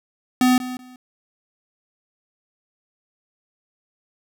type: tone with echo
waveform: square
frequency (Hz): 252.3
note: B3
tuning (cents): +37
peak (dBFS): -14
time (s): 0.41-0.58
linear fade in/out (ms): 2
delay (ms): 190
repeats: 2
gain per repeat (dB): -14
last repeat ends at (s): 0.96
effects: none